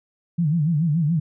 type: tone with vibrato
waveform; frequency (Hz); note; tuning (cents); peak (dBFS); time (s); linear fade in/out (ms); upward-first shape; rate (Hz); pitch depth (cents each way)
sine; 158.5; D#3; +32; -17; 0.38-1.2; 10; sine; 7; 160
effects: none